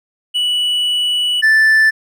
triangle tone pair in turn, 2950 / 1760.7 Hz, F#7 / A6, -6 / +1 cents, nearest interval major sixth, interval 893 cents, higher first, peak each -12 / -6 dBFS, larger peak second, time 0.34-1.42 / 1.42-1.91 s, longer first, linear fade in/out 20 ms, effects none

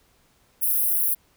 white high-pass noise, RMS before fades -22 dBFS, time 0.61-1.15 s, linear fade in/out 20 ms, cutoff 10000 Hz, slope 96 dB/octave, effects pink hiss -62 dBFS RMS until 1.36 s

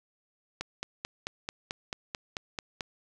click train, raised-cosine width 0.2 ms, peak -16 dBFS, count 11, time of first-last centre 0.61-2.808 s, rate 4.55 Hz, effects none

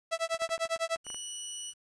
sawtooth tone with tremolo, 659.3 Hz, E5, in tune, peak -23 dBFS, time 0.11-0.97 s, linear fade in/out 20 ms, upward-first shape sine, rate 10 Hz, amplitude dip 100%
clicks, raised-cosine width 0.5 ms, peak -31 dBFS, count 10, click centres 0.345 / 0.42 / 0.492 / 0.579 / 0.654 / 0.762 / 0.96 / 1.067 / 1.102 / 1.145 s
5% pulse tone, 2944 Hz, F#7, 9 cents flat, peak -27 dBFS, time 1.04-1.74 s, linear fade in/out 50 ms
effects resampled to 22050 Hz + 10-bit

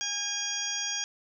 harmonic tone with a mistuned harmonic, 816 Hz, G#5, 31 cents flat, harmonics 1 / 2 / 3 / 4 / 6 / 7 / 8, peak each -46 / -39 / -42 / -35 / -38 / -35 / -36 dBFS, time 0.01-1.04 s, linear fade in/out 0 ms, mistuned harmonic 6, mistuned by -43 cents, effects none

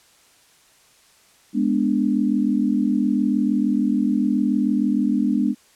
sine chord, G# diminished, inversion none, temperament equal, 207.7 / 246.9 / 293.7 Hz, G#3 / B3 / D4, 0 / 0 / 0 cents, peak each -21 / -21 / -22 dBFS, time 1.53-5.55 s, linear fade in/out 50 ms, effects white hiss -55 dBFS RMS until 5.75 s + low-pass 10000 Hz 12 dB/octave

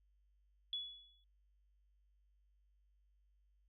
sine tone with exponential decay, 3400 Hz, G#7, 40 cents sharp, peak -36 dBFS, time 0.73-1.24 s, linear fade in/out 1 ms, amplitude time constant 110 ms, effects added 50 Hz sine -70 dBFS peak until 3.68 s

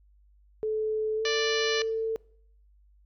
sine tone with pitch glide, 433.7 to 446.4 Hz, A4 to A4, -25 to +25 cents, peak -26 dBFS, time 0.63-2.16 s, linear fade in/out 0 ms, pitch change +50 cents, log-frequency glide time 1.16-1.26 s
harmonic tone, 588 Hz, D5, 2 cents sharp, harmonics 1 / 2 / 3 / 4 / 5 / 6 / 7 / 8 / 9 / 10, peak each -39 / -38 / -33 / -36 / -34 / -39 / -35 / -41 / -42 / -40 dBFS, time 1.25-1.82 s, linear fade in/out 2 ms
effects noise-tail reverb RT60 0.6 s tail -23 dB re dry + added 50 Hz sine -57 dBFS peak until 3.05 s

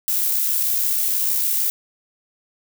violet noise with amplitude modulation, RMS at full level -19 dBFS, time 0.08-1.7 s, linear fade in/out 0 ms, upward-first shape sine, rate 66.5 Hz, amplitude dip 30%, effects none

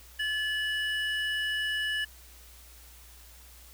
triangle tone pair together, 1724.2 / 2942 Hz, A6 / F#7, -36 / -11 cents, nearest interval major sixth, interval 925 cents, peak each -28 / -31 dBFS, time 0.19-2.05 s, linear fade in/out 10 ms, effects added 60 Hz sine -52 dBFS peak until 3.73 s + white hiss -54 dBFS RMS until 3.73 s

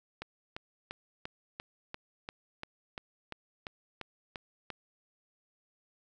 click train, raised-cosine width 0.3 ms, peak -23 dBFS, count 14, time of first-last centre 0.22-4.703 s, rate 2.9 Hz, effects none

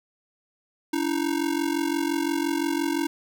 square ring-modulated tone, 310 Hz, D#4, 6 cents flat, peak -21 dBFS, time 0.93-3.07 s, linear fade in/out 0 ms, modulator 22.9 Hz, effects none

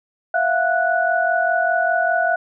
sine tone cluster, 667 / 712 / 1476 Hz, E5 / F5 / F#6, +20 / +33 / -5 cents, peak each -20 dBFS, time 0.34-2.36 s, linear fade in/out 5 ms, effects none

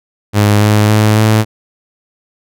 sawtooth tone with pitch steps, 103.83 / 105.52 / 107.24 / 108.99 Hz, G#2 / G#2 / A2 / A2, 0 / +28 / -44 / -16 cents, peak -3 dBFS, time 0.33-1.45 s, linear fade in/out 50 ms, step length 280 ms, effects none

